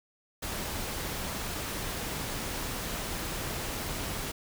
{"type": "noise", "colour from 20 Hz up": "pink", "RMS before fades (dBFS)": -35, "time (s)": [0.42, 4.32], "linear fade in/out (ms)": 10, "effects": []}